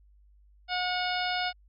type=harmonic tone with a mistuned harmonic; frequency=724 Hz; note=F#5; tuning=38 cents flat; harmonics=1 / 2 / 3 / 4 / 5 / 6 / 7; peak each=-31 / -34 / -36 / -37 / -38 / -39 / -39 dBFS; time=0.68-1.53 s; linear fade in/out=50 ms; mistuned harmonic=3; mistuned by=+30 cents; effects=added 50 Hz sine -56 dBFS peak until 1.68 s